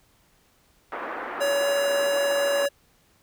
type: band-pass noise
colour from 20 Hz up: white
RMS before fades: -33 dBFS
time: 0.92-2.66 s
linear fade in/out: 2 ms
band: 290 to 1600 Hz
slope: 24 dB/octave
type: tone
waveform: square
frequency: 564 Hz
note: C#5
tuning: 30 cents sharp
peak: -22 dBFS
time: 1.4-2.69 s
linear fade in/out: 20 ms
effects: pink hiss -62 dBFS RMS until 3.22 s